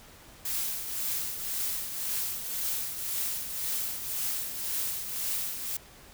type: noise with tremolo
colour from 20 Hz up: blue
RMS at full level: -30 dBFS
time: 0.45-5.77 s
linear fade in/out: 5 ms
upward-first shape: triangle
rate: 1.9 Hz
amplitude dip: 60%
effects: pink hiss -52 dBFS RMS until 6.13 s